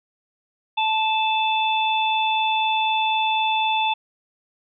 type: harmonic tone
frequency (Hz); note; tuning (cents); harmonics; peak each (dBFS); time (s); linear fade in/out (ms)
876; A5; -8; 1 / 3 / 4; -20 / -25 / -26; 0.77-3.94; 10
effects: none